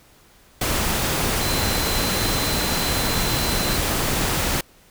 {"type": "tone in noise", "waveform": "sine", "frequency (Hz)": 4063, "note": "B7", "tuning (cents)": 48, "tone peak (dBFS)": -29, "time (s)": [1.41, 3.77], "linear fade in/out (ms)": 5, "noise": "pink", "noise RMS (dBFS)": -22, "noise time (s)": [0.61, 4.61], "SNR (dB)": -10, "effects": ["pink hiss -53 dBFS RMS until 4.9 s"]}